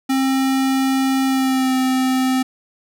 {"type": "tone with pitch glide", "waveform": "square", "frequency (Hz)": [266.3, 259.3], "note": ["C4", "C4"], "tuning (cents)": [31, -15], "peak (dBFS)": -16, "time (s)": [0.09, 2.43], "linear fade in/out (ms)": 10, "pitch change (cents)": -46, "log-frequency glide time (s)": [1.26, 1.75], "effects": []}